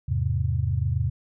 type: chord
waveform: sine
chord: E augmented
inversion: none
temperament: equal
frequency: 82.41 / 103.83 / 130.81 Hz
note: E2 / G#2 / B#2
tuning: 0 / 0 / 0 cents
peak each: -26 dBFS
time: 0.08-1.1 s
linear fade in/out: 10 ms
effects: none